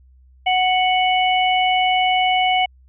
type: harmonic tone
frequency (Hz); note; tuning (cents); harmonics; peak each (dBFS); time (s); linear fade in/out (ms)
740; F#5; 0; 1 / 3 / 4; -16 / -21 / -22; 0.46-2.66; 10
effects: added 64 Hz sine -47 dBFS peak until 2.88 s